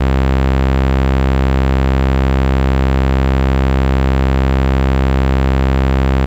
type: tone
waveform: sawtooth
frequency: 66.4 Hz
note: C2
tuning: 26 cents sharp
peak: -6 dBFS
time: 0-6.26 s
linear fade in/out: 10 ms
effects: low-pass 3000 Hz 12 dB/octave + 8-bit